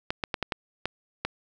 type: clicks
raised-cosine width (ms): 0.3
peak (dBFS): -11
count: 7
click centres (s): 0.105 / 0.238 / 0.342 / 0.427 / 0.522 / 0.856 / 1.25
effects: none